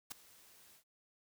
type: noise with ADSR envelope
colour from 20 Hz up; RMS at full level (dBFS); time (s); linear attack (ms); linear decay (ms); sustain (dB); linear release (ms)
white; -41; 0.1-0.84; 17; 6; -21; 91
effects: none